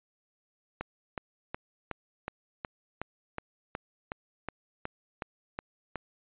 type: click train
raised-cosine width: 0.5 ms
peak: -19 dBFS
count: 15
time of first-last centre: 0.81-5.957 s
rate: 2.72 Hz
effects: resampled to 8000 Hz